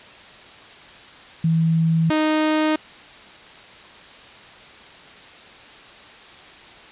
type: tone pair in turn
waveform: sine / sawtooth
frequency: 163 / 309.7 Hz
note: E3 / D#4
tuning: -19 / -8 cents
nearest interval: major seventh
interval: 1111 cents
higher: second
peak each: -15 / -13 dBFS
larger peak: second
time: 1.44-2.1 / 2.1-2.76 s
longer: neither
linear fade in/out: 5 ms
effects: white hiss -43 dBFS RMS until 6.91 s + resampled to 8000 Hz